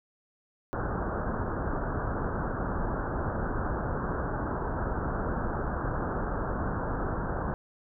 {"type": "low-pass noise", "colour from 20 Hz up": "pink", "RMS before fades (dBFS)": -31, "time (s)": [0.73, 7.54], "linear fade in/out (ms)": 0, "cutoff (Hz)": 1600, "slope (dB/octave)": 96, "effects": []}